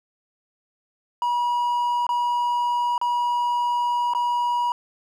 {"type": "tone with dropouts", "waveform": "triangle", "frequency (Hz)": 965, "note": "B5", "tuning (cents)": -40, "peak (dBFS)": -18, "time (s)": [1.22, 4.72], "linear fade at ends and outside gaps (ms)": 1, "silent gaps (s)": [[2.067, 2.091], [2.979, 3.014], [4.136, 4.149]], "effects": []}